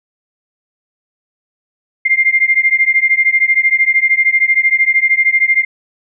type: beating tone pair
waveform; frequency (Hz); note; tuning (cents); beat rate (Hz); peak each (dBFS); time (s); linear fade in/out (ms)
sine; 2100 / 2113; C7 / C7; +6 / +16; 13; -12; 2.05-5.65; 10
effects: none